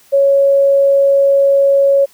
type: tone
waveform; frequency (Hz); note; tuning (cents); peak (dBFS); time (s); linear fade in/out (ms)
sine; 554.4; C#5; 0; -7; 0.12-2.06; 20
effects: white hiss -48 dBFS RMS until 2.13 s